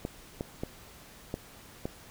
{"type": "clicks", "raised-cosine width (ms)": 2, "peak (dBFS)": -19, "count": 5, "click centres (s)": [0.051, 0.409, 0.635, 1.341, 1.855], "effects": ["pink hiss -52 dBFS RMS until 2.1 s"]}